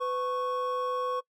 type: tone pair together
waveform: triangle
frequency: 502 / 1103.1 Hz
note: B4 / C#6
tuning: +28 / -9 cents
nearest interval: octave + major second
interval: 1363 cents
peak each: -29 / -29 dBFS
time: 0-1.21 s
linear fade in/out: 20 ms
effects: noise-tail reverb RT60 0.1 s tail -22 dB re dry